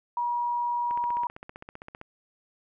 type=tone; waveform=sine; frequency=959 Hz; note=A#5; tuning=49 cents sharp; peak=-25 dBFS; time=0.17-1.27 s; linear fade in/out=2 ms
type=click train; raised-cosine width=0.5 ms; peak=-26 dBFS; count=18; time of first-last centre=0.91-2.014 s; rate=15.4 Hz
effects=none